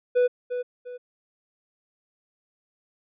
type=tone with echo; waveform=triangle; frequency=493.9 Hz; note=B4; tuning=in tune; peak=-15 dBFS; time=0.15-0.28 s; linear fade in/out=20 ms; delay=350 ms; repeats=2; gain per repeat=-9 dB; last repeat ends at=0.98 s; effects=resampled to 8000 Hz